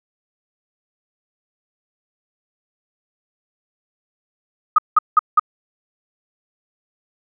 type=tone bursts; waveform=sine; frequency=1244.5 Hz; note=D#6; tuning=in tune; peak=-7 dBFS; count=4; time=4.76-5.396 s; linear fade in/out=5 ms; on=24 ms; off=180 ms; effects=none